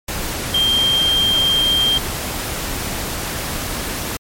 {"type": "tone in noise", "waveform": "sine", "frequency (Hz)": 3182, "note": "G7", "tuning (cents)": 25, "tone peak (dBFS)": -13, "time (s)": [0.54, 1.98], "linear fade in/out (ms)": 5, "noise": "pink", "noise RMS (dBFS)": -24, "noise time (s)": [0.08, 4.17], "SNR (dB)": 8, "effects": ["MP3 64 kbps"]}